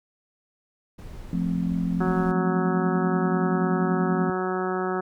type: noise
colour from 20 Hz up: brown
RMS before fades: -39 dBFS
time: 0.98-2.32 s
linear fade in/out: 10 ms
type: chord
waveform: sine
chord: F major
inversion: none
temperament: just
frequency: 174.61 / 218.3 / 261.9 Hz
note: F3 / A3 / C4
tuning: 0 / -13 / +2 cents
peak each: -24 / -30 / -30 dBFS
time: 1.33-4.3 s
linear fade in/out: 2 ms
type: harmonic tone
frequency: 185 Hz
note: F#3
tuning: in tune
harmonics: 1 / 2 / 3 / 4 / 5 / 6 / 7 / 8 / 9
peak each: -31 / -27 / -38 / -32 / -37 / -38 / -33 / -39 / -39 dBFS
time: 2-5.01 s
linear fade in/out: 10 ms
effects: none